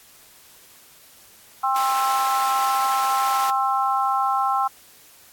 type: harmonic tone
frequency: 265.3 Hz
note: C4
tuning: 24 cents sharp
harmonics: 3 / 4 / 5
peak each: -22 / -23 / -24 dBFS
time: 1.63-4.68 s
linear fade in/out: 10 ms
type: high-pass noise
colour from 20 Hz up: pink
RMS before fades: -32 dBFS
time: 1.76-3.5 s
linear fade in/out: 0 ms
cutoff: 870 Hz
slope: 12 dB/octave
effects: white hiss -50 dBFS RMS until 5.32 s + AAC 64 kbps